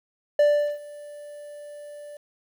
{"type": "tone with ADSR envelope", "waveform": "triangle", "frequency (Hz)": 587.3, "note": "D5", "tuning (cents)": 0, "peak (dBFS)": -12, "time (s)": [0.39, 2.17], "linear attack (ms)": 4, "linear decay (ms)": 390, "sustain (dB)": -24, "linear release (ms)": 4, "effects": ["9-bit"]}